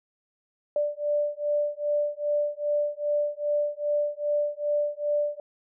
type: beating tone pair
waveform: sine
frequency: 587.3 / 589.8 Hz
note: D5 / D5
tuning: 0 / +7 cents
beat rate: 2.5 Hz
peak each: -27 dBFS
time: 0.76-5.4 s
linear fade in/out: 2 ms
effects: none